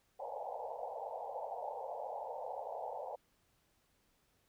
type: band-pass noise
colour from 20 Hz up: white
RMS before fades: -43 dBFS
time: 0.19-3.16 s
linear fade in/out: 10 ms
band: 470 to 910 Hz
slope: 96 dB/octave
effects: pink hiss -75 dBFS RMS until 4.48 s